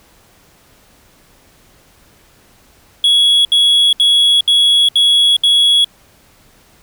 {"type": "tone bursts", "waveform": "triangle", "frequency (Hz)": 3351, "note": "G#7", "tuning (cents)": 15, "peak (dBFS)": -6, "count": 6, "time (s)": [3.04, 5.845], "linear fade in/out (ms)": 2, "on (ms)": 410, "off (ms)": 69, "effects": ["pink hiss -49 dBFS RMS until 6.82 s"]}